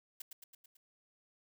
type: noise with echo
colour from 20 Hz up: blue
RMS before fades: -44 dBFS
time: 0.2-0.22 s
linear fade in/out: 5 ms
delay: 110 ms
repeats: 5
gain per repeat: -4 dB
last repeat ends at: 0.77 s
effects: none